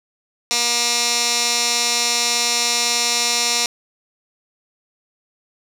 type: tone with band-pass filter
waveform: 15% pulse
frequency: 238.3 Hz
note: A#3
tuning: 38 cents sharp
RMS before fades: -19 dBFS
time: 0.51-3.66 s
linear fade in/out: 0 ms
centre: 5500 Hz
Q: 1.8
effects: none